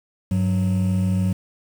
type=tone pair together; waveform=triangle; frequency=98 / 185 Hz; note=G2 / F#3; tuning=0 / 0 cents; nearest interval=major seventh; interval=1100 cents; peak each=-18 dBFS; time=0.31-1.33 s; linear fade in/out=5 ms; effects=tanh soft clip ceiling -9 dBFS + 7-bit